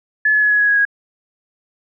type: tone with pitch steps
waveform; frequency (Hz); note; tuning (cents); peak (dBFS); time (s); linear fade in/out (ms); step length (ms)
sine; 1718 / 1706.1 / 1694.3 / 1682.6 / 1671 / 1659.5 / 1648; A6 / G#6 / G#6 / G#6 / G#6 / G#6 / G#6; -42 / +46 / +34 / +22 / +10 / -2 / -14; -11; 0.25-0.852; 5; 86
effects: none